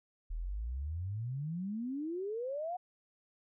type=exponential sweep; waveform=sine; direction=up; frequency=37.68 to 740 Hz; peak=-35 dBFS; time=0.3-2.77 s; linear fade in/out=10 ms; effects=none